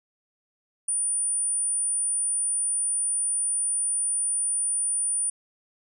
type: tone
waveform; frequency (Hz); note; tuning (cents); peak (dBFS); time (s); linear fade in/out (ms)
sine; 9400; D9; +1; -23; 0.88-5.3; 5
effects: none